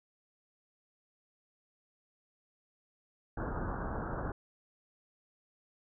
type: low-pass noise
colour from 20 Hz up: pink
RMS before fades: -37 dBFS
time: 3.37-4.32 s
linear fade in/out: 5 ms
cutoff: 1600 Hz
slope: 96 dB/octave
effects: none